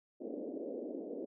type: band-pass noise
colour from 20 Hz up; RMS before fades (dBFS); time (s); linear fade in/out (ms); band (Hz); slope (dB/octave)
pink; -42; 0.2-1.26; 20; 250 to 570; 48
effects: none